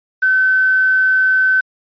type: tone with quantisation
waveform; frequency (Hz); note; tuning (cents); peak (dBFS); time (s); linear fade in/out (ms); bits
sine; 1526; G6; -47; -10; 0.22-1.61; 10; 6
effects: resampled to 11025 Hz